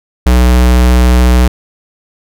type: tone with vibrato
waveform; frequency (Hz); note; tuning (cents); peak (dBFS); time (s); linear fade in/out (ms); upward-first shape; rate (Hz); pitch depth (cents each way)
square; 61.7; B1; -1; -5; 0.26-1.48; 5; sine; 14; 8
effects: none